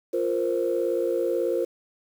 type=chord; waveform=sine; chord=F suspended fourth; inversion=none; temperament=just; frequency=349.2 / 465.6 / 523.8 Hz; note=F4 / Bb4 / C5; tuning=0 / -2 / +2 cents; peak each=-26 dBFS; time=0.13-1.65 s; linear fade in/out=10 ms; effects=tanh soft clip ceiling -14 dBFS + 8-bit